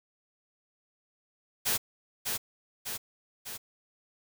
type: noise with echo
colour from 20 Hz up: white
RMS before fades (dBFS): -28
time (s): 1.65-1.78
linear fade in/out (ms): 20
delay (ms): 600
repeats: 3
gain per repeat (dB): -4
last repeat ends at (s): 3.58
effects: none